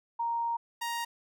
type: tone pair in turn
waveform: sine / sawtooth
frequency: 932.3 / 936.8 Hz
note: A#5 / A#5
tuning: 0 / +8 cents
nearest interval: unison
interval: 8 cents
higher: second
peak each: -28 dBFS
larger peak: neither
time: 0.19-0.57 / 0.81-1.05 s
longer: first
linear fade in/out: 10 ms
effects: none